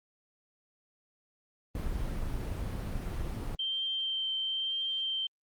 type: noise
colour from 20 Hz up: brown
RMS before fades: -34 dBFS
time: 1.75-3.55 s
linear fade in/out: 2 ms
type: tone with vibrato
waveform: sine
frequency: 3136 Hz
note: G7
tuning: in tune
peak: -30 dBFS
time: 3.59-5.27 s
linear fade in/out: 5 ms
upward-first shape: triangle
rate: 0.99 Hz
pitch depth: 12 cents each way
effects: Opus 24 kbps